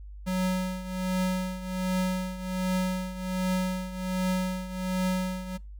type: tone with tremolo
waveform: square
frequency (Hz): 185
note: F#3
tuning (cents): 0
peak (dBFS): -24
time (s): 0.26-5.58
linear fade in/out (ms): 20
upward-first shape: triangle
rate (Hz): 1.3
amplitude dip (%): 80
effects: noise-tail reverb RT60 0.3 s tail -26 dB re dry + added 50 Hz sine -40 dBFS peak until 5.79 s